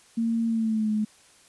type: tone with pitch glide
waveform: sine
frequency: 228.9 to 213.6 Hz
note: A#3 to G#3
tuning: -31 to +49 cents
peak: -22 dBFS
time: 0.17-1.05 s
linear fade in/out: 10 ms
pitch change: -120 cents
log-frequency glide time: 0.47-0.91 s
effects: white hiss -56 dBFS RMS until 1.48 s + resampled to 24000 Hz